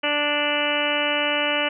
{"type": "harmonic tone", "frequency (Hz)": 293.7, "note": "D4", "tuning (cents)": 0, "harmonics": [1, 2, 3, 4, 5, 6, 7, 8, 9, 10], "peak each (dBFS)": [-31, -26, -31, -32, -30, -32, -31, -29, -29, -26], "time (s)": [0.03, 1.69], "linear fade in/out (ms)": 10, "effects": []}